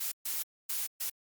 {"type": "noise bursts at uneven times", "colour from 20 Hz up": "blue", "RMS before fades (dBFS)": -34, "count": 4, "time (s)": [[0, 0.12], [0.25, 0.43], [0.69, 0.87], [1, 1.1]], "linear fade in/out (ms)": 10, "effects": ["Opus 48 kbps"]}